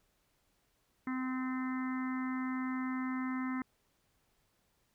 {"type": "harmonic tone", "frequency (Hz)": 257.9, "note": "C4", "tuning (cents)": -25, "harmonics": [1, 3, 4, 5, 6, 7, 8], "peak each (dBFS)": [-34, -52, -45, -46, -53, -48, -48], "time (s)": [1.07, 3.62], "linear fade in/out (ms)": 2, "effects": ["pink hiss -75 dBFS RMS until 4.94 s"]}